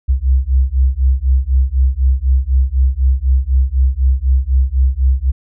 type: beating tone pair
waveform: sine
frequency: 63.5 / 67.5 Hz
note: B1 / C#2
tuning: +49 / -45 cents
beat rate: 4 Hz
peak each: -13 dBFS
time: 0.08-5.32 s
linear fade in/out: 20 ms
effects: none